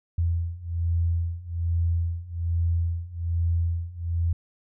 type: beating tone pair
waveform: sine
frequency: 83.9 / 85.1 Hz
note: E2 / F2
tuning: +31 / -44 cents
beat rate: 1.2 Hz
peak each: -27 / -25 dBFS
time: 0.18-4.33 s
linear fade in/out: 5 ms
effects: none